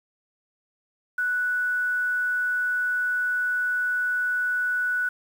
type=tone with quantisation; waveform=sine; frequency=1480 Hz; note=F#6; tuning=in tune; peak=-22 dBFS; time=1.18-5.09 s; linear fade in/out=5 ms; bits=8; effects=none